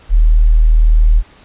sine tone, 39.29 Hz, D#1, 18 cents sharp, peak -5 dBFS, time 0.09-1.23 s, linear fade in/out 50 ms, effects pink hiss -44 dBFS RMS until 1.44 s + resampled to 8000 Hz

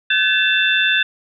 sine tone cluster, 1531 / 1716 / 2676 / 3542 Hz, G6 / A6 / E7 / A7, -41 / -44 / +25 / +11 cents, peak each -19 dBFS, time 0.1-1.03 s, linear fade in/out 5 ms, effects none

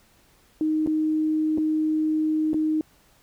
sine tone with dropouts, 311.1 Hz, D#4, in tune, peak -20 dBFS, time 0.61-2.81 s, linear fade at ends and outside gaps 1 ms, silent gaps 0.863-0.873 / 1.576-1.582 / 2.533-2.543 s, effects pink hiss -59 dBFS RMS until 3.22 s

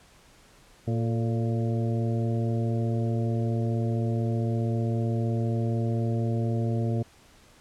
harmonic tone with a mistuned harmonic, 115.5 Hz, A#2, 16 cents flat, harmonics 1 / 2 / 3 / 4 / 5 / 6, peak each -25 / -31 / -35 / -37 / -39 / -41 dBFS, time 0.87-7.03 s, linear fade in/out 10 ms, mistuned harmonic 4, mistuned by -58 cents, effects pink hiss -56 dBFS RMS until 7.6 s + low-pass 10000 Hz 12 dB/octave

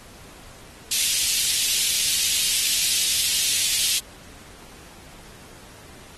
pink high-pass noise, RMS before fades -22 dBFS, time 0.91-3.99 s, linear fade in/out 5 ms, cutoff 2900 Hz, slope 24 dB/octave, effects pink hiss -46 dBFS RMS until 6.17 s + AAC 32 kbps

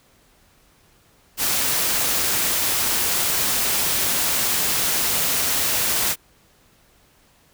white noise, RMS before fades -21 dBFS, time 1.37-6.16 s, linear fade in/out 50 ms, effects pink hiss -57 dBFS RMS until 7.53 s

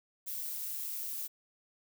violet noise with amplitude modulation, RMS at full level -37 dBFS, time 0.26-1.28 s, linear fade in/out 20 ms, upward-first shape sine, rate 146 Hz, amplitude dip 35%, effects none

